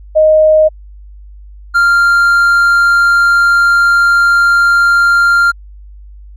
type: tone pair in turn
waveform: sine / triangle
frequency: 622.3 / 1393.1 Hz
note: D#5 / F6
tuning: 0 / -5 cents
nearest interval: octave + major second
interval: 1395 cents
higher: second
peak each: -4 dBFS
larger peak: neither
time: 0.15-0.69 / 1.74-5.52 s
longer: second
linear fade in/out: 20 ms
effects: added 50 Hz sine -31 dBFS peak until 6.36 s